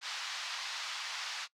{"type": "band-pass noise", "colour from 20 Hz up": "white", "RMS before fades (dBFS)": -40, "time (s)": [0.01, 1.48], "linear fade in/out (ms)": 50, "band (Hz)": [860, 5200], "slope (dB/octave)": 24, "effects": ["noise-tail reverb RT60 0.1 s tail -21 dB re dry"]}